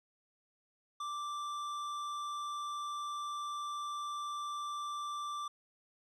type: tone with tanh clipping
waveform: sine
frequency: 1174.7 Hz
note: D6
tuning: in tune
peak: -39 dBFS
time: 1-5.48 s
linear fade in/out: 5 ms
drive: 13 dB
effects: none